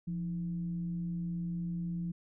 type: tone with frequency modulation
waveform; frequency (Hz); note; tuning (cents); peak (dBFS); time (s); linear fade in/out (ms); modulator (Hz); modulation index
sine; 172.2; F3; -24; -33; 0.07-2.12; 10; 143; 0.26
effects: none